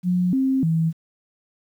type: tone with pitch steps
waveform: sine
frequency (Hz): 179.8 / 265.2 / 162.6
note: F#3 / C4 / E3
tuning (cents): -49 / +23 / -23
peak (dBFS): -17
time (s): 0.03-0.93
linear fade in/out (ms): 50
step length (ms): 300
effects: 9-bit